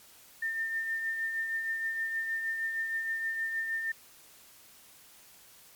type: tone with tremolo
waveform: sine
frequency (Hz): 1805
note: A6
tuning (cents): +44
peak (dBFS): -28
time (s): 0.42-3.92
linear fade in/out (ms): 5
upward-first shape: triangle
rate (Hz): 6.4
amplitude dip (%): 45
effects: white hiss -56 dBFS RMS until 5.75 s + MP3 96 kbps

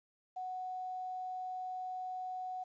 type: tone with quantisation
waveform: sine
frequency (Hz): 740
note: F#5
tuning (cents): 0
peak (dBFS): -38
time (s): 0.36-2.64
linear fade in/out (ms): 10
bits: 11
effects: resampled to 16000 Hz

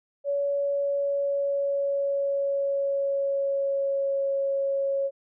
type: tone with pitch glide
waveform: sine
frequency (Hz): 565 to 550.5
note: C#5 to C#5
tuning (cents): +33 to -12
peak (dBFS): -23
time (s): 0.24-5.11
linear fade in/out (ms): 50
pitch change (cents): -45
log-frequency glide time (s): 0.44-4.31
effects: none

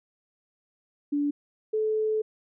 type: tone pair in turn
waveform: sine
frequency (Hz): 289.3 / 433.5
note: D4 / A4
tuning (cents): -26 / -26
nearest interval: perfect fifth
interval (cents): 700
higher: second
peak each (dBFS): -23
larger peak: neither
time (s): 1.12-1.31 / 1.73-2.22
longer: second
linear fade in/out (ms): 10
effects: none

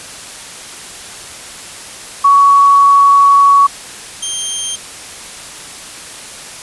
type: tone pair in turn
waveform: sine / 10% pulse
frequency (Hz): 1122 / 3173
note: C#6 / G7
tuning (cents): +21 / +20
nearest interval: octave + tritone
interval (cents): 1799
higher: second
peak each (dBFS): -4 / -8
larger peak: first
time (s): 2.24-3.67 / 4.22-4.76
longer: first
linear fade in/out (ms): 10
effects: white hiss -30 dBFS RMS until 6.62 s + resampled to 24000 Hz

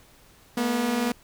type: tone pair together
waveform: sawtooth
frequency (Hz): 220 / 241.9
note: A3 / B3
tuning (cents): 0 / -36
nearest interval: major second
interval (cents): 164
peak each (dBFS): -26 / -20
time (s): 0.57-1.12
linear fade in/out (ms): 5
effects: pink hiss -55 dBFS RMS until 1.23 s

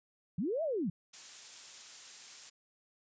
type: linear two-way sweep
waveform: sine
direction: up then down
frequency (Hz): 146.83 to 674 to 146.83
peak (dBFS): -31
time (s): 0.38-0.9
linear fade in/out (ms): 5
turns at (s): 0.63
type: noise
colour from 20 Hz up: blue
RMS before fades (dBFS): -45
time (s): 1.13-2.5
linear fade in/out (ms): 10
effects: resampled to 16000 Hz

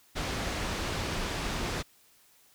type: low-pass noise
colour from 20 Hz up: pink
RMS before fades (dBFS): -33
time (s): 0.15-1.83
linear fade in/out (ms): 20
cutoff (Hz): 5800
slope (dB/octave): 12
effects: white hiss -62 dBFS RMS until 2.54 s

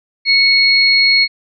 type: tone pair together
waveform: sine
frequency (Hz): 2217 / 4300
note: C#7 / C8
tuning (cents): 0 / +47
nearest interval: major seventh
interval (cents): 1147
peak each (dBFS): -11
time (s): 0.25-1.28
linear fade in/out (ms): 50
effects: none

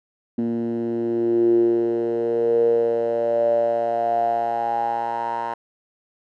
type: tone with band-pass filter sweep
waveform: 10% pulse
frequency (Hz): 116.6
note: A#2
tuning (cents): +1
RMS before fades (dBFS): -21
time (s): 0.38-5.54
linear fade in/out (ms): 5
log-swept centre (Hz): 260 to 990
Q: 9.8
effects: none

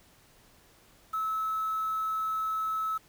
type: tone with quantisation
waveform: sine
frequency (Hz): 1300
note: E6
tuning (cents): -24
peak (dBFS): -28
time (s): 1.13-2.98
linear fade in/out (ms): 10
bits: 8
effects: pink hiss -60 dBFS RMS until 3.08 s

